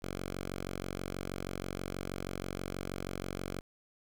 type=tone; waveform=5% pulse; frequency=46.25 Hz; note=F#1; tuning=in tune; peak=-26 dBFS; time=0.02-3.61 s; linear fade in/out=10 ms; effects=none